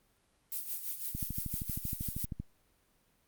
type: noise with tremolo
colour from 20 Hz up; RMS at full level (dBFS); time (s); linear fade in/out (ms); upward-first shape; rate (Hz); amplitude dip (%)
violet; -36; 0.52-2.25; 0; sine; 6; 65
type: click train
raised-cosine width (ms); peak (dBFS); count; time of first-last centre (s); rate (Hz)
5; -25; 17; 1.15-2.4; 12.8
effects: pink hiss -71 dBFS RMS until 3.27 s + Opus 32 kbps